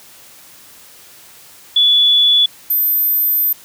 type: tone pair in turn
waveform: sine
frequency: 3432 / 13653 Hz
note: A7 / G#9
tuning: -44 / +47 cents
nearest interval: 2 octaves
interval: 2391 cents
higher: second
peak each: -8 / -12 dBFS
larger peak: first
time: 1.76-2.46 / 2.7-3.53 s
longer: second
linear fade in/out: 5 ms
effects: white hiss -42 dBFS RMS until 3.64 s + high-pass 60 Hz 12 dB/octave